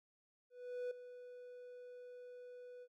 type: tone with ADSR envelope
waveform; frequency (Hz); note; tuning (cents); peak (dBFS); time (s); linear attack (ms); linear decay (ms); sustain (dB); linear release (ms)
triangle; 493.9; B4; 0; -36; 0.5-2.88; 410; 5; -13; 55
effects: none